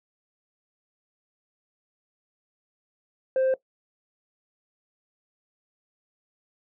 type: tone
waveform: sine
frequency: 524 Hz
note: C5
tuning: 2 cents sharp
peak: -17 dBFS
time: 3.36-3.54 s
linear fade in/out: 2 ms
effects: noise-tail reverb RT60 0.1 s tail -19 dB re dry + tanh soft clip ceiling -19 dBFS